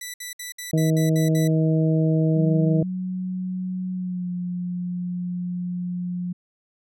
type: tone bursts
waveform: 10% pulse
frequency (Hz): 1975.5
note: B6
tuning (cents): 0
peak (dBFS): -23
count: 8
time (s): 0.01-1.477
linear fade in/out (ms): 5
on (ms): 130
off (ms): 61
type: harmonic tone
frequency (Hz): 158.9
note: D#3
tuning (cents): +37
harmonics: 1 / 2 / 3 / 4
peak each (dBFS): -18 / -24 / -28 / -30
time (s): 0.73-2.83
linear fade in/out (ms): 5
type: tone with pitch glide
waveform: sine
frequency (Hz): 184.2 to 178.13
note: F#3 to F3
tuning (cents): -7 to +35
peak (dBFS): -25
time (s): 2.36-6.33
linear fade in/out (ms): 10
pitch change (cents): -58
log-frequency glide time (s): 3.93-4.3
effects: none